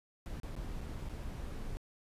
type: noise with dropouts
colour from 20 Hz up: brown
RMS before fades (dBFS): -41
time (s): 0.26-1.77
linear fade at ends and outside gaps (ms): 0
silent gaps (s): 0.4-0.433 / 0.553-0.564 / 0.806-0.811 / 1.089-1.095
effects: resampled to 32000 Hz